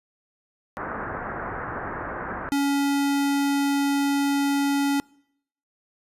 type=low-pass noise; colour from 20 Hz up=white; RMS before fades=-32 dBFS; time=0.77-2.49 s; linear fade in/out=0 ms; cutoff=1700 Hz; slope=48 dB/octave
type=tone; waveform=square; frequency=281.2 Hz; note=C#4; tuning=25 cents sharp; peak=-21 dBFS; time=2.52-5 s; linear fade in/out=0 ms
effects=noise-tail reverb RT60 0.7 s tail -25 dB re dry + resampled to 32000 Hz